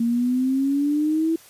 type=exponential sweep; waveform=sine; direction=up; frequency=230.3 to 330 Hz; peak=-18 dBFS; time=0-1.36 s; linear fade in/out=5 ms; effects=white hiss -49 dBFS RMS until 1.49 s + resampled to 32000 Hz